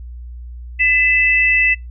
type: tone pair together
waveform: sine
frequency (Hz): 2008 / 2637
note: B6 / E7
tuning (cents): +28 / 0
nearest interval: perfect fourth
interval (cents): 472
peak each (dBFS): -14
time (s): 0.79-1.75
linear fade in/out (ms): 20
effects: noise-tail reverb RT60 0.2 s tail -25 dB re dry + added 60 Hz sine -29 dBFS peak until 1.9 s